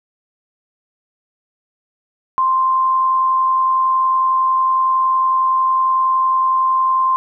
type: tone with amplitude modulation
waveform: sine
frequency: 1046.5 Hz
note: C6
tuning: in tune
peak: -11 dBFS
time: 2.38-7.16 s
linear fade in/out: 0 ms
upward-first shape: sine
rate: 90.9 Hz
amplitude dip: 25%
effects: none